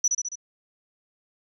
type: tone with echo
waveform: sine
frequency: 5920 Hz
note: F#8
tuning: in tune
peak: -16 dBFS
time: 0.04-0.08 s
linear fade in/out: 5 ms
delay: 69 ms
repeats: 4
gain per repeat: -4 dB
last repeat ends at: 0.356 s
effects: tanh soft clip ceiling -14 dBFS